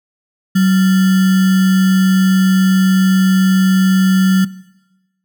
sine tone with sample-and-hold, 188.7 Hz, F#3, 34 cents sharp, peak -8 dBFS, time 0.55-4.45 s, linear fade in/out 10 ms, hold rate 1575 Hz, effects noise-tail reverb RT60 1.0 s tail -19 dB re dry

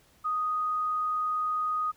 sine tone, 1244.5 Hz, D#6, in tune, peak -26 dBFS, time 0.24-1.92 s, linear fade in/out 20 ms, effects pink hiss -62 dBFS RMS until 1.96 s

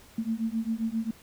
sine beating tone pair, 221.1 / 228.6 Hz, A3 / A#3, +9 / -34 cents, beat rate 7.5 Hz, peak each -30 dBFS, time 0.18-1.11 s, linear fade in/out 5 ms, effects pink hiss -54 dBFS RMS until 1.22 s

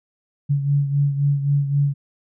sine beating tone pair, 141.4 / 145.2 Hz, C#3 / D3, +35 / -19 cents, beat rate 3.8 Hz, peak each -17 / -24 dBFS, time 0.49-1.94 s, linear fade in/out 20 ms, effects none

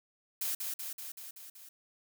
blue noise with echo, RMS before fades -34 dBFS, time 0.41-0.55 s, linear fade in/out 5 ms, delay 190 ms, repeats 6, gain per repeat -3 dB, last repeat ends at 1.69 s, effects none

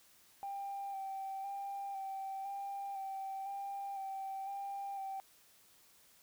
sine tone with vibrato, 785 Hz, G5, 2 cents sharp, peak -38 dBFS, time 0.43-5.2 s, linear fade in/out 0 ms, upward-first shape square, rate 0.99 Hz, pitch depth 20 cents each way, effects tanh soft clip ceiling -35 dBFS + white hiss -65 dBFS RMS until 6.22 s

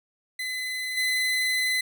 30% pulse tone with level steps, 2022 Hz, B6, 40 cents sharp, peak -26 / -20 dBFS, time 0.39-1.81 s, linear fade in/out 5 ms, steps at 0.97 s, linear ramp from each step 5 ms, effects none

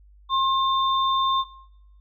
sine tone pair together, 1066 / 3586 Hz, C6 / A7, +32 / +32 cents, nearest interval octave + major sixth, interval 2100 cents, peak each -19 / -26 dBFS, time 0.29-1.45 s, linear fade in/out 50 ms, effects noise-tail reverb RT60 0.8 s tail -19 dB re dry + added 50 Hz sine -49 dBFS peak until 2 s

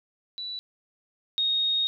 sine tone pair in turn, 3951 / 3729 Hz, B7 / A#7, 0 / 0 cents, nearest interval minor second, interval 100 cents, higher first, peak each -32 / -22 dBFS, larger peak second, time 0.38-0.59 / 1.38-1.87 s, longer second, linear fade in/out 0 ms, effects none

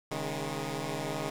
10% pulse chord, C# suspended second, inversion none, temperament equal with one note detuned, 136.45 / 155.56 / 207.7 Hz, C#3 / D#3 / G#3, -27 / 0 / 0 cents, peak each -28 / -27 / -31 dBFS, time 0.11-1.3 s, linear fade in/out 5 ms, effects low-pass 11000 Hz 12 dB/octave + 8-bit

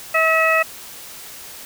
harmonic tone, 644 Hz, E5, 41 cents flat, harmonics 1 / 2 / 3 / 4, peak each -19 / -19 / -19 / -19 dBFS, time 0.14-0.63 s, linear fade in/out 10 ms, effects white hiss -37 dBFS RMS until 1.65 s

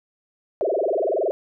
sine tone with frequency modulation, 521 Hz, C5, 7 cents flat, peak -19 dBFS, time 0.61-1.31 s, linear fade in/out 0 ms, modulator 21.3 Hz, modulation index 7.2, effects none

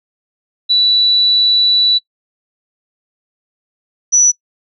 sine tone pair in turn, 3951 / 5920 Hz, B7 / F#8, 0 / 0 cents, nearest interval perfect fifth, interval 700 cents, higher second, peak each -8 / -6 dBFS, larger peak second, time 0.69-1.99 / 4.12-4.32 s, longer first, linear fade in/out 20 ms, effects noise-tail reverb RT60 0.1 s tail -23 dB re dry

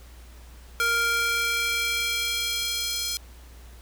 square tone with high-pass filter sweep, 466.2 Hz, A#4, in tune, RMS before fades -26 dBFS, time 0.8-3.17 s, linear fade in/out 0 ms, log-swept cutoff 1300 to 4400 Hz, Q 1.6, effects added 60 Hz sine -44 dBFS peak until 3.81 s + pink hiss -53 dBFS RMS until 3.81 s

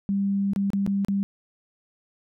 sine tone with dropouts, 198.1 Hz, G3, 18 cents sharp, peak -21 dBFS, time 0.09-1.23 s, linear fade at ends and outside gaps 0 ms, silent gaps 0.534-0.561 / 0.703-0.733 / 0.864-0.875 / 1.048-1.084 s, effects none

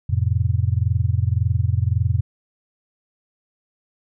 sine chord, F major, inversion none, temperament just, 87.31 / 109.13 / 130.96 Hz, F2 / A2 / C3, 0 / -14 / +2 cents, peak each -20 / -20 / -24 dBFS, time 0.09-2.21 s, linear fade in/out 10 ms, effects none

